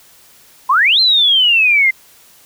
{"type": "exponential two-way sweep", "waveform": "sine", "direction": "up then down", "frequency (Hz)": [973, 4186, 2056], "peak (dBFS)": -8, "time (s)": [0.69, 1.91], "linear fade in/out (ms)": 10, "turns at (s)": 1, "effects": ["white hiss -46 dBFS RMS until 2.45 s"]}